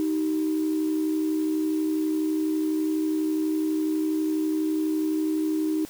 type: tone pair together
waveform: sine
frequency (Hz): 312.3 / 384.4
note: D#4 / G4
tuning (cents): +7 / -34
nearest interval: major third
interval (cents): 359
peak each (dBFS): -22 / -31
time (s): 0-5.85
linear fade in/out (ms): 0
effects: tanh soft clip ceiling -16 dBFS + white hiss -46 dBFS RMS until 5.89 s